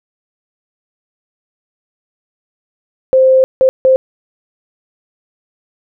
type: tone bursts at uneven times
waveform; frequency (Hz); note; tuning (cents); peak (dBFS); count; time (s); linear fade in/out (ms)
sine; 523; C5; -1; -5; 3; 3.13-3.44 / 3.61-3.69 / 3.85-3.96; 0
effects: none